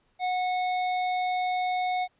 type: tone with hard clipping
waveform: sine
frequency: 732 Hz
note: F#5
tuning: 19 cents flat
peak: -27 dBFS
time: 0.19-2.08 s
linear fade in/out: 50 ms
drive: 15 dB
effects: pink hiss -69 dBFS RMS until 2.19 s + resampled to 8000 Hz